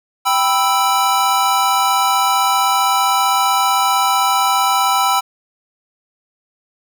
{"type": "chord", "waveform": "square", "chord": "E minor", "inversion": "first", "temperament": "equal", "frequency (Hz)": [784, 987.8, 1318.5], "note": ["G5", "B5", "E6"], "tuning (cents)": [0, 0, 0], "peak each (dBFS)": -18, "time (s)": [0.25, 5.21], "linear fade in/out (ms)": 20, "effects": []}